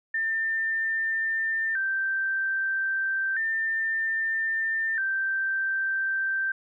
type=tone with vibrato; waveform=sine; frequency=1676 Hz; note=G#6; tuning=15 cents sharp; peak=-24 dBFS; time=0.14-6.52 s; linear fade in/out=5 ms; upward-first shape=square; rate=0.31 Hz; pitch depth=120 cents each way; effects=none